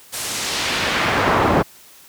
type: noise with band-pass filter sweep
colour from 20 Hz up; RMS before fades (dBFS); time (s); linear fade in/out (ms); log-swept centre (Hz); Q
brown; -19; 0.12-1.63; 20; 11000 to 700; 0.88
effects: white hiss -46 dBFS RMS until 2.08 s + high-pass 60 Hz 12 dB/octave